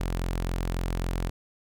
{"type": "tone", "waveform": "sawtooth", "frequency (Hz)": 43.65, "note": "F1", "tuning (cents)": 0, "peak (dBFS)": -23, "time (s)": [0, 1.3], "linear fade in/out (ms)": 10, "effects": []}